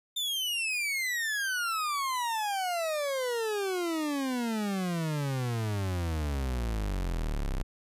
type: exponential sweep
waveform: 40% pulse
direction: down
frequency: 3602 to 30.87 Hz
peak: -28 dBFS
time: 0.16-7.63 s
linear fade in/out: 10 ms
effects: resampled to 32000 Hz